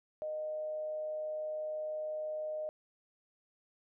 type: tone with amplitude modulation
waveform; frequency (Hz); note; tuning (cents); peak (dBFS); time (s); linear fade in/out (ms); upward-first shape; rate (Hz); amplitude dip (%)
sine; 616; D#5; -17; -34; 0.22-2.69; 0; sine; 146; 25
effects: none